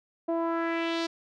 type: tone with low-pass filter sweep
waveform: sawtooth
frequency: 332.4 Hz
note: E4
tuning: 15 cents sharp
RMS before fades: -29 dBFS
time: 0.28-1.07 s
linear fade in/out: 10 ms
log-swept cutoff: 670 to 5000 Hz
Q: 2.2
effects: none